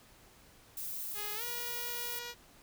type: noise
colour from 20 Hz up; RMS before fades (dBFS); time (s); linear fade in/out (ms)
violet; -40; 0.77-2.19; 2
type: tone with pitch glide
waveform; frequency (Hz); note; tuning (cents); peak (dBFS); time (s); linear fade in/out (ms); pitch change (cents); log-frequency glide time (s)
5% pulse; 417.7 to 479.8; G#4 to A#4; +10 to +50; -29; 1.14-2.35; 50; +240; 1.35-1.43
effects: pink hiss -60 dBFS RMS until 2.62 s